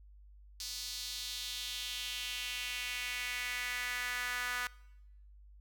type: tone with high-pass filter sweep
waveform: sawtooth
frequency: 246.9 Hz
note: B3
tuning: in tune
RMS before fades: -39 dBFS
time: 0.6-4.67 s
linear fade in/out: 2 ms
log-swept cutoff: 4700 to 1500 Hz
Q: 2.6
effects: noise-tail reverb RT60 0.9 s tail -22 dB re dry + added 50 Hz sine -54 dBFS peak until 5.6 s

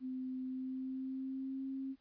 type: tone with pitch glide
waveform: sine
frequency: 258 to 267.7 Hz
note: C4 to C4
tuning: -24 to +40 cents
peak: -38 dBFS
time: 0-1.96 s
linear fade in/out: 50 ms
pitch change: +64 cents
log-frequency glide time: 0.43-1.65 s
effects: pink hiss -75 dBFS RMS until 2 s + resampled to 11025 Hz

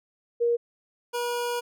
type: tone pair in turn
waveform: sine / 25% pulse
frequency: 472.5 / 481.3 Hz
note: A#4 / B4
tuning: +23 / -45 cents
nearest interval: unison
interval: 32 cents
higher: second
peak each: -20 / -23 dBFS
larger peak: first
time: 0.4-0.57 / 1.13-1.61 s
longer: second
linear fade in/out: 20 ms
effects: none

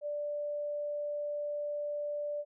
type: tone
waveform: sine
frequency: 587.3 Hz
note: D5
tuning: in tune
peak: -33 dBFS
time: 0.01-2.45 s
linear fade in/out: 50 ms
effects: none

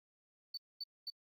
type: tone bursts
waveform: sine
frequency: 4513 Hz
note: C#8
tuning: 30 cents sharp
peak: -38 dBFS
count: 3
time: 0.54-1.102 s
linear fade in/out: 5 ms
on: 34 ms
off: 230 ms
effects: tanh soft clip ceiling -37 dBFS + AAC 48 kbps

